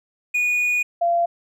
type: tone pair in turn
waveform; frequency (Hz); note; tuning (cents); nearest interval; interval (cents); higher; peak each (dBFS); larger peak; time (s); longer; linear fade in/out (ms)
triangle / sine; 2458 / 686.8; D#7 / F5; -22 / -29; octave + minor seventh; 2207; first; -16; neither; 0.34-0.83 / 1.01-1.26; first; 10
effects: none